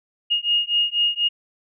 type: beating tone pair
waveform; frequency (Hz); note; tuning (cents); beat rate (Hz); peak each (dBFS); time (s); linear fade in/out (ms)
sine; 2853 / 2857.1; F7 / F7; +36 / +39; 4.1; -21 / -21; 0.3-1.29; 20
effects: none